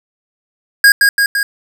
square tone with echo, 1633 Hz, G#6, 30 cents flat, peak -4 dBFS, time 0.84-0.92 s, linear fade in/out 2 ms, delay 170 ms, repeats 3, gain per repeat -3 dB, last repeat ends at 1.43 s, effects 7-bit

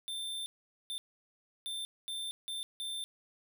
square tone bursts at uneven times, 3568 Hz, A7, 23 cents sharp, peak -37 dBFS, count 6, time 0.08-0.46 / 0.9-0.98 / 1.66-1.85 / 2.08-2.31 / 2.48-2.63 / 2.8-3.04 s, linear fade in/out 0 ms, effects none

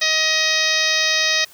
harmonic tone, 630 Hz, D#5, 21 cents sharp, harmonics 1 / 2 / 3 / 4 / 5 / 6 / 7 / 8 / 9 / 10, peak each -29 / -32 / -21 / -24 / -28 / -22 / -27 / -23 / -27 / -30 dBFS, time 0.01-1.45 s, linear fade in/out 10 ms, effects white hiss -47 dBFS RMS until 1.53 s

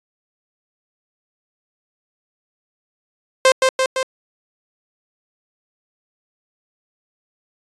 sawtooth tone with echo, 523.3 Hz, C5, in tune, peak -5 dBFS, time 3.45-3.52 s, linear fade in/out 2 ms, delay 170 ms, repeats 3, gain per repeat -3 dB, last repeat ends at 4.03 s, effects resampled to 22050 Hz

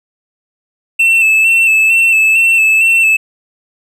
triangle tone with vibrato, 2655 Hz, E7, 12 cents sharp, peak -5 dBFS, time 0.99-3.17 s, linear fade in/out 10 ms, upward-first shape square, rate 2.2 Hz, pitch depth 27 cents each way, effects none

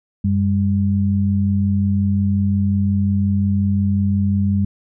sine tone pair together, 94.4 / 200 Hz, F#2 / G3, +35 / +35 cents, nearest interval octave + minor second, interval 1300 cents, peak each -17 dBFS, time 0.24-4.65 s, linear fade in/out 5 ms, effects none

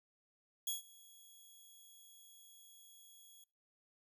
5% pulse tone with ADSR envelope, 3335 Hz, G#7, 7 cents sharp, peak -27 dBFS, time 0.67-3.44 s, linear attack 6 ms, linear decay 140 ms, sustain -24 dB, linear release 3 ms, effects noise-tail reverb RT60 0.3 s tail -23 dB re dry

